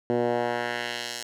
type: tone with band-pass filter sweep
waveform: 10% pulse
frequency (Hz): 120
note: B2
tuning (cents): -49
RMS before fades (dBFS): -28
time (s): 0.1-1.23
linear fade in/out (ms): 0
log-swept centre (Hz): 360 to 6400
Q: 1
effects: none